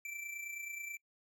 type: tone with amplitude modulation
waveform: square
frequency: 2338 Hz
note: D7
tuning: 8 cents flat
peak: -40 dBFS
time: 0.05-0.97 s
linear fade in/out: 2 ms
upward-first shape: sine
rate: 29.3 Hz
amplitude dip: 55%
effects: noise-tail reverb RT60 0.1 s tail -25 dB re dry